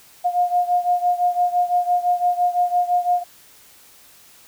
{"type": "beating tone pair", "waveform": "sine", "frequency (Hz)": [710, 715.9], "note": ["F5", "F5"], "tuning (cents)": [28, 43], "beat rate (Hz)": 5.9, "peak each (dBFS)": [-18, -21], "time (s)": [0.24, 3.24], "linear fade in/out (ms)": 20, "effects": ["white hiss -49 dBFS RMS until 4.47 s"]}